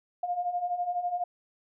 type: beating tone pair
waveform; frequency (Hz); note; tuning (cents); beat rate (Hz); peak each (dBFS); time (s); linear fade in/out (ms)
sine; 700 / 712; F5 / F5; +4 / +33; 12; -34 / -29; 0.23-1.24; 5
effects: none